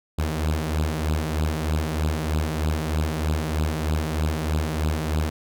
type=beating tone pair; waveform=sawtooth; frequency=76.8 / 80 Hz; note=D#2 / D#2; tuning=-22 / +49 cents; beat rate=3.2 Hz; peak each=-20 / -23 dBFS; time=0.18-5.3 s; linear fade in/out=10 ms; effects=none